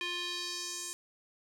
square tone with band-pass filter sweep, 351.7 Hz, F4, 12 cents sharp, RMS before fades -38 dBFS, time 0.01-0.93 s, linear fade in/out 0 ms, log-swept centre 2800 to 7900 Hz, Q 2.2, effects none

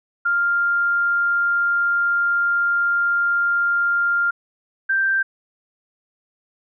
sine tone pair in turn, 1398 / 1569.2 Hz, F6 / G6, +1 / +1 cents, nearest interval major second, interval 200 cents, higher second, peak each -16 dBFS, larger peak neither, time 0.25-4.31 / 4.89-5.23 s, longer first, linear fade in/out 10 ms, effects none

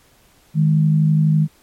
sine tone pair together, 155.7 / 207.8 Hz, D#3 / G#3, +2 / +1 cents, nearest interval perfect fourth, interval 499 cents, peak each -12 / -21 dBFS, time 0.54-1.48 s, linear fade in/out 50 ms, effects pink hiss -54 dBFS RMS until 1.62 s + MP3 64 kbps

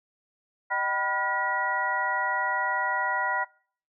sine tone cluster, 614 / 771 / 984 / 1429 / 1924 Hz, D#5 / G5 / B5 / F6 / B6, -23 / -29 / -7 / +39 / -46 cents, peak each -37 / -32 / -29 / -30 / -29 dBFS, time 0.7-3.45 s, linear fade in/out 20 ms, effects noise-tail reverb RT60 0.5 s tail -24 dB re dry

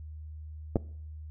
clicks, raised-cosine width 2 ms, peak -11 / -18 dBFS, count 2, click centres 0.758 / 0.767 s, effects noise-tail reverb RT60 0.6 s tail -22 dB re dry + added 77 Hz sine -40 dBFS peak until 1.3 s

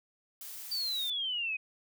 blue noise, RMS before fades -44 dBFS, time 0.41-1.1 s, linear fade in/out 2 ms
sine exponential sweep, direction down, 4680 to 2489 Hz, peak -31 dBFS, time 0.71-1.57 s, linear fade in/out 10 ms
effects none

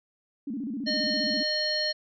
sine tone with vibrato, 250.4 Hz, B3, 24 cents sharp, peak -30 dBFS, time 0.47-1.43 s, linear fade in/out 5 ms, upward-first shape square, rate 15 Hz, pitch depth 210 cents each way
harmonic tone, 610 Hz, D#5, 34 cents flat, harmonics 1 / 3 / 5 / 7 / 9, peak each -32 / -33 / -39 / -27 / -39 dBFS, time 0.86-1.93 s, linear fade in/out 20 ms
effects none

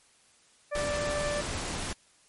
harmonic tone, 587.3 Hz, D5, in tune, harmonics 1 / 2 / 3 / 4, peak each -30 / -39 / -39 / -47 dBFS, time 0.71-1.42 s, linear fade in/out 20 ms
pink noise, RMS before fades -34 dBFS, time 0.75-1.93 s, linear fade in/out 2 ms
effects white hiss -62 dBFS RMS until 2.28 s + MP3 48 kbps

